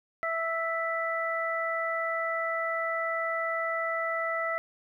harmonic tone, 659.3 Hz, E5, in tune, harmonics 1 / 2 / 3, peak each -32 / -32 / -32 dBFS, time 0.23-4.58 s, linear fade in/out 0 ms, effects 11-bit

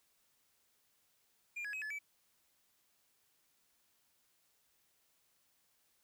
triangle tone with pitch steps, 2402 / 1673 / 2548 / 1722 / 2301 Hz, D7 / G#6 / D#7 / A6 / D7, +38 / +12 / +41 / -38 / -36 cents, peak -38 dBFS, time 1.56-1.99 s, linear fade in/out 10 ms, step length 86 ms, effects white hiss -75 dBFS RMS until 6.03 s

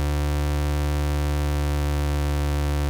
35% pulse tone with pitch glide, 73.42 to 72.74 Hz, D2 to D2, 0 to -16 cents, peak -19 dBFS, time 0-2.89 s, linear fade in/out 0 ms, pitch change -16 cents, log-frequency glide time 0.92-2.37 s, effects 10-bit

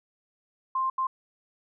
sine tone bursts at uneven times, 1051 Hz, C6, 7 cents sharp, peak -24 dBFS, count 2, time 0.75-0.9 / 0.98-1.07 s, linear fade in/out 5 ms, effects none

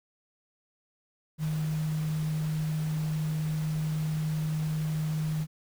sine tone in noise, 155.56 Hz, D#3, in tune, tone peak -27 dBFS, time 1.38-5.47 s, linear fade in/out 50 ms, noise pink, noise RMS -45 dBFS, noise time 1.38-5.47 s, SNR +15 dB, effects none

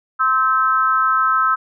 sine tone with amplitude modulation, 1300 Hz, E6, 24 cents flat, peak -9 dBFS, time 0.19-1.56 s, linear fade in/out 20 ms, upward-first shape sine, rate 253 Hz, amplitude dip 90%, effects none

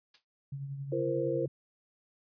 blue noise with exponential decay, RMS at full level -44 dBFS, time 0.14-0.25 s, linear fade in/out 5 ms, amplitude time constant 22 ms
sine tone with tremolo, 138.59 Hz, C#3, in tune, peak -34 dBFS, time 0.52-1.48 s, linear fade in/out 5 ms, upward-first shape triangle, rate 11 Hz, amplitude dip 50%
sine chord, F suspended fourth, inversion none, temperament equal with one note detuned, 340.9 / 466.2 / 523.3 Hz, F4 / Bb4 / C5, -42 / 0 / 0 cents, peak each -33 dBFS, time 0.92-1.46 s, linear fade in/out 5 ms
effects resampled to 11025 Hz

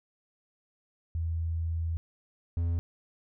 sine / triangle tone pair in turn, 82.41 / 84.78 Hz, E2 / E2, 0 / +49 cents, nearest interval unison, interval 49 cents, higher second, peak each -28 / -24 dBFS, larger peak second, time 1.15-1.97 / 2.57-2.79 s, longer first, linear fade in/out 0 ms, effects none

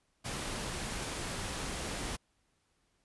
pink noise, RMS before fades -38 dBFS, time 0.24-2.17 s, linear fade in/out 20 ms, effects pink hiss -75 dBFS RMS until 3.04 s + resampled to 24000 Hz

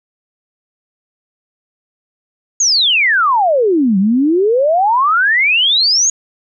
sine exponential two-way sweep, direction down then up, 6800 to 185 to 6800 Hz, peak -9 dBFS, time 2.6-6.1 s, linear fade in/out 5 ms, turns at 3.98 s, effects none

